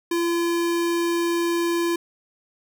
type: tone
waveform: square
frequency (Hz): 340.9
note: F4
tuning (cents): -42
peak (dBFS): -21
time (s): 0.11-1.96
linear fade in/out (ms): 5
effects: none